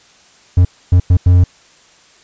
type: tone bursts at uneven times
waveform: triangle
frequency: 89.4 Hz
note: F2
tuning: 41 cents sharp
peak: -3 dBFS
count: 4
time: 0.57-0.65 / 0.92-1 / 1.1-1.17 / 1.26-1.44 s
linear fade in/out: 5 ms
effects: white hiss -47 dBFS RMS until 2.23 s + resampled to 16000 Hz